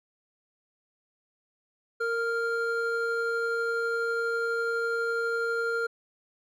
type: tone pair together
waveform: triangle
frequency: 461.6 / 1396.9 Hz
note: A#4 / F6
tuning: -17 / 0 cents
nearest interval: octave + perfect fifth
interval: 1917 cents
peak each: -27 dBFS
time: 2-5.87 s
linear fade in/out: 10 ms
effects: none